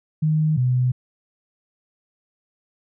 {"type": "tone pair in turn", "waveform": "sine", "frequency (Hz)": [155.2, 126.09], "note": ["D#3", "B2"], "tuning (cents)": [-4, 36], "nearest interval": "major third", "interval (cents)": 360, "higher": "first", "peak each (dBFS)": -16, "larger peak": "neither", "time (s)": [[0.22, 0.57], [0.57, 0.92]], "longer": "neither", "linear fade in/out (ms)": 10, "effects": []}